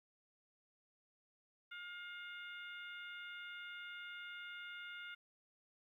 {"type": "harmonic tone", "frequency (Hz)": 710, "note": "F5", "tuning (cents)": 28, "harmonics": [2, 3, 4, 5], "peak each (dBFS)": [-49, -53, -55, -58], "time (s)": [1.71, 5.15], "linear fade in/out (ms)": 10, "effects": ["13-bit"]}